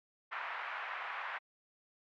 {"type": "band-pass noise", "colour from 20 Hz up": "pink", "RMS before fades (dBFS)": -41, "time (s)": [0.31, 1.39], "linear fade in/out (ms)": 20, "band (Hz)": [870, 2300], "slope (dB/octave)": 24, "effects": ["MP3 96 kbps"]}